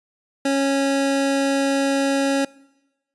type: tone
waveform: 25% pulse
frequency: 275.1 Hz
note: C#4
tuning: 13 cents flat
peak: -14 dBFS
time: 0.45-2.45 s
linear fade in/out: 5 ms
effects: noise-tail reverb RT60 1.0 s tail -23 dB re dry + resampled to 24000 Hz